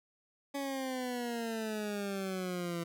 20% pulse exponential sweep, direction down, 281.5 to 167.9 Hz, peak -30 dBFS, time 0.54-2.84 s, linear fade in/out 10 ms, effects none

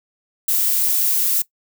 violet noise, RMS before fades -18 dBFS, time 0.48-1.42 s, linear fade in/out 5 ms, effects noise-tail reverb RT60 0.1 s tail -19 dB re dry

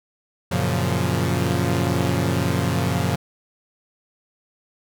sawtooth chord, Gb major seventh, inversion none, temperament equal, 92.5 / 116.54 / 138.59 / 174.61 Hz, Gb2 / Bb2 / Db3 / F3, 0 / 0 / 0 / 0 cents, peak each -21 dBFS, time 0.51-3.16 s, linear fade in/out 10 ms, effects none

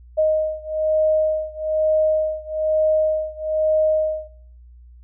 sine beating tone pair, 622.3 / 623.4 Hz, D#5 / D#5, 0 / +3 cents, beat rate 1.1 Hz, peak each -19 / -20 dBFS, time 0.17-4.28 s, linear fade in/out 20 ms, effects noise-tail reverb RT60 0.6 s tail -18 dB re dry + added 60 Hz sine -42 dBFS peak until 5.03 s

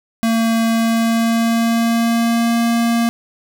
square tone with pitch glide, 227.2 to 232.8 Hz, A#3 to A#3, -44 to -2 cents, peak -14 dBFS, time 0.23-3.09 s, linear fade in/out 0 ms, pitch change +42 cents, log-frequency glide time 0.7-2.58 s, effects none

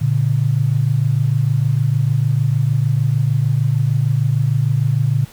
sine tone pair together, 116.1 / 142.7 Hz, A#2 / D3, -7 / -49 cents, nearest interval major third, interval 358 cents, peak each -16 dBFS, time 0.01-5.25 s, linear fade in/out 10 ms, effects pink hiss -43 dBFS RMS until 5.32 s

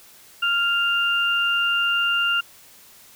sine tone pair together, 1397 / 2794 Hz, F6 / F7, 0 / 0 cents, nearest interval octave, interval 1200 cents, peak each -21 dBFS, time 0.42-2.41 s, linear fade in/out 10 ms, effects white hiss -49 dBFS RMS until 3.15 s

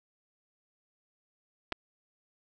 clicks, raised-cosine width 0.3 ms, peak -17 dBFS, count 2, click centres 1.722 / 1.725 s, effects none

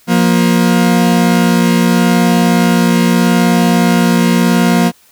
40% pulse tone pair together, 176.73 / 235.9 Hz, F3 / A#3, +21 / +21 cents, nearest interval perfect fourth, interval 500 cents, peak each -10 dBFS, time 0.07-4.92 s, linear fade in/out 50 ms, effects white hiss -48 dBFS RMS until 5.11 s

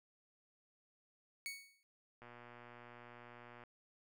sawtooth tone with exponential decay, 2226 Hz, C#7, 7 cents sharp, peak -36 dBFS, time 1.46-1.83 s, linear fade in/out 0 ms, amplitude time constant 80 ms
click train, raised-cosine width 0.5 ms, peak -40 dBFS, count 171, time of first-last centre 2.22-3.637 s, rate 120 Hz
effects none

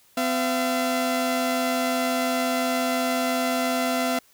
sawtooth tone pair together, 254.3 / 680 Hz, C4 / F5, -49 / -46 cents, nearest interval octave + perfect fourth, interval 1703 cents, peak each -21 dBFS, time 0.17-4.19 s, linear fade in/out 5 ms, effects white hiss -58 dBFS RMS until 4.33 s

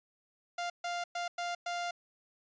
sawtooth tone bursts at uneven times, 698.5 Hz, F5, in tune, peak -30 dBFS, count 5, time 0.58-0.7 / 0.84-1.04 / 1.15-1.28 / 1.38-1.55 / 1.66-1.91 s, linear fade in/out 5 ms, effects resampled to 16000 Hz

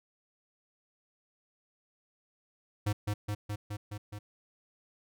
square tone with echo, 103.83 Hz, G#2, in tune, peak -28 dBFS, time 2.86-2.93 s, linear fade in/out 10 ms, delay 210 ms, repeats 6, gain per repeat -2 dB, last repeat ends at 4.19 s, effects none

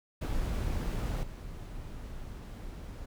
brown noise with level steps, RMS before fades -32 / -42 dBFS, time 0.21-3.06 s, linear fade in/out 10 ms, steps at 1.23 s, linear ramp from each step 2 ms, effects none

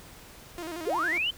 sawtooth tone with vibrato, 332.7 Hz, E4, 16 cents sharp, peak -31 dBFS, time 0.58-1.18 s, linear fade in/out 0 ms, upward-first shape square, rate 11 Hz, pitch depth 86 cents each way
sine linear sweep, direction up, 316.9 to 3136 Hz, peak -25 dBFS, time 0.86-1.31 s, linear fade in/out 10 ms
effects pink hiss -49 dBFS RMS until 1.37 s

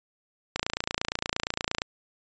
click train, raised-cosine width 0.2 ms, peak -9 dBFS, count 37, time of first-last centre 0.56-1.819 s, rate 28.6 Hz, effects resampled to 16000 Hz

